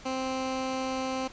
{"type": "tone", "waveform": "15% pulse", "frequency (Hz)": 261.6, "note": "C4", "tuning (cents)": 0, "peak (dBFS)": -23, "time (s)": [0.05, 1.28], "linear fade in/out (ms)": 10, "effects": ["pink hiss -49 dBFS RMS until 1.32 s", "resampled to 16000 Hz"]}